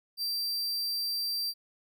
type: tone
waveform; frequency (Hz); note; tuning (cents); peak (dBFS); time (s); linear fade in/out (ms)
45% pulse; 4700; D8; +1; -29; 0.17-1.54; 50
effects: none